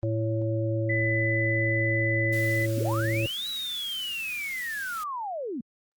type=harmonic tone; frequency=111.4 Hz; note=A2; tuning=22 cents sharp; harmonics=1 / 3 / 5; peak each=-26 / -31 / -31 dBFS; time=0.03-3.26 s; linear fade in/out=0 ms
type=tone; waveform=sine; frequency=2000 Hz; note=B6; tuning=21 cents sharp; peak=-26 dBFS; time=0.89-2.66 s; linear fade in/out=10 ms
type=band-stop noise; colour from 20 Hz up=white; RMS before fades=-43 dBFS; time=2.32-5.04 s; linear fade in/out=10 ms; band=320 to 1200 Hz; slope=48 dB/octave
type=linear two-way sweep; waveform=sine; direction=up then down; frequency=196 to 3951 to 206.1 Hz; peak=-30 dBFS; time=2.77-5.61 s; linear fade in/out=5 ms; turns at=3.48 s
effects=Opus 32 kbps